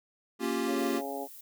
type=chord; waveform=square; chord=G half-diminished seventh; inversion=first; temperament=equal; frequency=233.1 / 277.2 / 349.2 / 392 Hz; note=Bb3 / Db4 / F4 / G4; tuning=0 / 0 / 0 / 0 cents; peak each=-35 dBFS; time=0.39-1.02 s; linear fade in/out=50 ms
type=harmonic tone; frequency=138.59 Hz; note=C#3; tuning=in tune; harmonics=2 / 3 / 4 / 5 / 6; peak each=-40 / -40 / -40 / -40 / -40 dBFS; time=0.66-1.28 s; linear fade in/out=50 ms
type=noise; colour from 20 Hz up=violet; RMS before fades=-48 dBFS; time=0.78-1.41 s; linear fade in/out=5 ms
effects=none